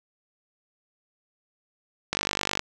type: click train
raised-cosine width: 0.2 ms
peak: -7 dBFS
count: 24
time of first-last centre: 2.13-2.594 s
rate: 49.6 Hz
effects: 7-bit